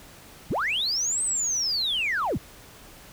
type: linear two-way sweep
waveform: sine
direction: up then down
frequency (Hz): 30.87 to 8372 to 30.87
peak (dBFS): -22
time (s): 0.5-2.38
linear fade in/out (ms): 10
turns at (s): 1.23
effects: tanh soft clip ceiling -20 dBFS + pink hiss -48 dBFS RMS until 3.12 s